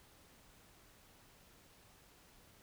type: silence
effects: pink hiss -64 dBFS RMS until 2.62 s